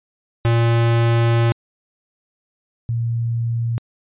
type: tone pair in turn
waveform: square / sine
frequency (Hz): 116.54 / 116.54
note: A#2 / A#2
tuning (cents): 0 / 0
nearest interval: unison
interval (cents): 0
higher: neither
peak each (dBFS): -14 / -18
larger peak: first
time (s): 0.45-1.52 / 2.89-3.78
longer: first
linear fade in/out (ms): 0
effects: resampled to 8000 Hz